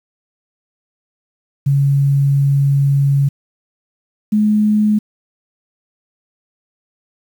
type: tone pair in turn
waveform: sine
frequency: 139.6 / 211.7 Hz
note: C#3 / G#3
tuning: +13 / +33 cents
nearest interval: perfect fifth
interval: 720 cents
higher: second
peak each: -10 dBFS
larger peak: neither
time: 1.66-3.29 / 4.32-4.99 s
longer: first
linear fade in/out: 10 ms
effects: 7-bit